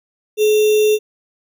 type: tone with sample-and-hold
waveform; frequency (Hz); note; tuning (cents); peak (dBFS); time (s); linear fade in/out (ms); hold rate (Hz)
sine; 426.1; G#4; +44; -10; 0.37-0.99; 50; 3150
effects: none